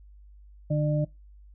harmonic tone, 150 Hz, D3, 37 cents sharp, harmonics 1 / 2 / 4, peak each -23 / -33 / -30 dBFS, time 0.7-1.05 s, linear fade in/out 10 ms, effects noise-tail reverb RT60 0.2 s tail -21 dB re dry + added 50 Hz sine -48 dBFS peak until 1.54 s

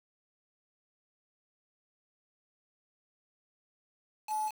sine tone with quantisation, 859 Hz, A5, 42 cents flat, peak -30 dBFS, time 4.27-4.52 s, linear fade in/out 50 ms, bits 7, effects none

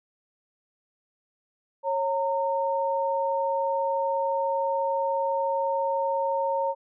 sine tone pair together, 547.6 / 917 Hz, C#5 / A#5, -21 / -29 cents, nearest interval major sixth, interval 892 cents, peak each -26 dBFS, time 1.83-6.75 s, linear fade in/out 50 ms, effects none

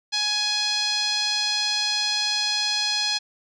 5% pulse tone with low-pass filter, 837 Hz, G#5, 13 cents sharp, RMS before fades -24 dBFS, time 0.12-3.19 s, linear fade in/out 20 ms, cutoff 4500 Hz, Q 3.7, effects none

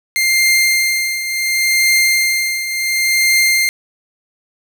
sawtooth tone with tremolo, 2104 Hz, C7, 9 cents sharp, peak -6 dBFS, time 0.16-3.69 s, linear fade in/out 0 ms, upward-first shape triangle, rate 0.7 Hz, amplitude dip 70%, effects none

